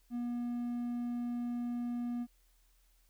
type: tone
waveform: triangle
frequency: 240.7 Hz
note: B3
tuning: 44 cents flat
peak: -32 dBFS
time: 0.1-2.27 s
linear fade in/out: 50 ms
effects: added 41 Hz sine -66 dBFS peak until 3.09 s + white hiss -73 dBFS RMS until 3.09 s